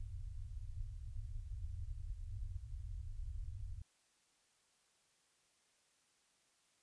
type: low-pass noise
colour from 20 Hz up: pink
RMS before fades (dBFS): -45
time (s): 0-3.82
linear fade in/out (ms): 5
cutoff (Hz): 110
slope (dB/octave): 96
effects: white hiss -75 dBFS RMS until 6.82 s + resampled to 22050 Hz